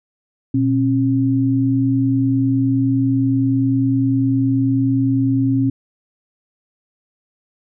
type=tone pair together; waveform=sine; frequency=120.2 / 270.1 Hz; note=B2 / C#4; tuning=-46 / -45 cents; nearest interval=octave + major second; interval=1401 cents; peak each=-18 / -15 dBFS; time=0.54-5.7 s; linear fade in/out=5 ms; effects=none